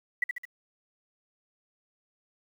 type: tone with echo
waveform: sine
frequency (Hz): 1963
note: B6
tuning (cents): -11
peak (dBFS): -22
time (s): 0.22-0.24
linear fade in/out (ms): 5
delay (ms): 71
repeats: 3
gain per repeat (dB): -5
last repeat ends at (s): 0.453
effects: 9-bit